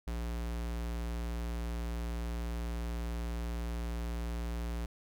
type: tone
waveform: square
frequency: 58.27 Hz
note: A#1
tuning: in tune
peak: -35 dBFS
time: 0.07-4.86 s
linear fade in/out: 5 ms
effects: none